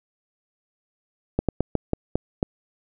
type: slowing click train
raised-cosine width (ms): 2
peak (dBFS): -7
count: 7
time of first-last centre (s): 1.39-2.429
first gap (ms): 97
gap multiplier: 1.23
effects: none